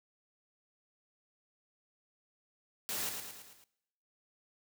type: noise with echo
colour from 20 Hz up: white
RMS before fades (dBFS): -37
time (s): 2.89-3.09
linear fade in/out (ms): 0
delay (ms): 110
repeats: 5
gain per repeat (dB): -5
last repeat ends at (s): 3.64
effects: noise-tail reverb RT60 0.9 s tail -22 dB re dry